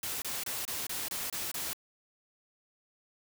white noise bursts, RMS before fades -36 dBFS, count 8, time 0.03-1.732 s, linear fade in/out 2 ms, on 190 ms, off 26 ms, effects none

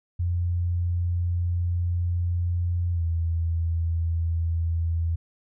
sine tone with pitch glide, 87.31 to 83.13 Hz, F2 to E2, 0 to +15 cents, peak -22 dBFS, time 0.19-5.16 s, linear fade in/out 10 ms, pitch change -85 cents, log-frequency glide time 2.92-3.03 s, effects none

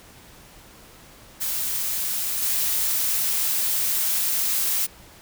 blue noise with level steps, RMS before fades -26 / -23 dBFS, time 1.4-4.87 s, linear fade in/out 20 ms, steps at 2.42 s, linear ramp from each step 10 ms, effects pink hiss -48 dBFS RMS until 5.21 s

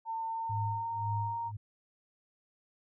sine tone with pitch glide, 902 to 929 Hz, A5 to A#5, +43 to -6 cents, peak -33 dBFS, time 0.05-1.52 s, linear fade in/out 50 ms, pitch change +51 cents, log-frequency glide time 0.27-1.16 s
sine tone with tremolo, 105.3 Hz, G#2, 24 cents sharp, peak -31 dBFS, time 0.49-1.57 s, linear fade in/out 10 ms, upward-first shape sine, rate 1.9 Hz, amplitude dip 95%
effects none

